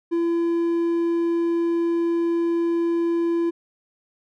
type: tone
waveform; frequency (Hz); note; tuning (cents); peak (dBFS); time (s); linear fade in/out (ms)
triangle; 338; E4; +43; -17; 0.11-3.51; 20
effects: none